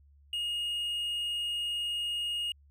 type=tone; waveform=triangle; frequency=2861 Hz; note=F7; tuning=41 cents sharp; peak=-29 dBFS; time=0.33-2.52 s; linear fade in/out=2 ms; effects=added 71 Hz sine -57 dBFS peak until 2.7 s